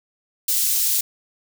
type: high-pass noise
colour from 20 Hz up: white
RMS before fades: -20 dBFS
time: 0.48-1.01 s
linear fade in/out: 5 ms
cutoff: 4900 Hz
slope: 12 dB/octave
effects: none